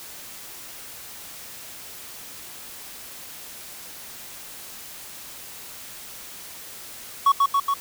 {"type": "tone with echo", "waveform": "triangle", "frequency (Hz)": 1115, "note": "C#6", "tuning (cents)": 10, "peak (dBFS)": -11, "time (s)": [7.26, 7.32], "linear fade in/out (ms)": 5, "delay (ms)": 140, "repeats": 3, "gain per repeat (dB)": -2, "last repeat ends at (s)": 7.74, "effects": ["white hiss -40 dBFS RMS until 7.8 s"]}